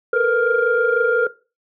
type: tone cluster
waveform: sine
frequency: 447.6 / 471.3 / 497.5 / 1403 Hz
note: A4 / A#4 / B4 / F6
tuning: +30 / +19 / +13 / +8 cents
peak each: -19 dBFS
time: 0.13-1.27 s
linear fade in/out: 5 ms
effects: noise-tail reverb RT60 0.3 s tail -17 dB re dry + tanh soft clip ceiling -6 dBFS